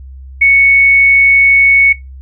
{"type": "tone", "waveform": "sine", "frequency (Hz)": 2217, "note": "C#7", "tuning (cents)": 0, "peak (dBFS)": -4, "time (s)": [0.41, 1.93], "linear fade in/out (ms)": 10, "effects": ["noise-tail reverb RT60 0.2 s tail -20 dB re dry", "added 66 Hz sine -28 dBFS peak until 2.21 s"]}